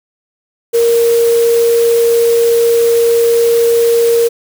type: tone in noise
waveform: sine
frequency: 466.2 Hz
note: A#4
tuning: in tune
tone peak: -7 dBFS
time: 0.73-4.29 s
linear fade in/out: 20 ms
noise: white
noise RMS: -24 dBFS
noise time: 0.73-4.29 s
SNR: +14 dB
effects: none